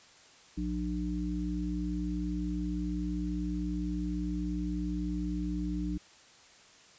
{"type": "harmonic tone", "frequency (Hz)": 60, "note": "B1", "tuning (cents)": -49, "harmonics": [1, 3, 5], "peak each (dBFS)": [-35, -35, -35], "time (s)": [0.57, 5.98], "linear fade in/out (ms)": 10, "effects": ["white hiss -57 dBFS RMS until 6.98 s", "resampled to 16000 Hz"]}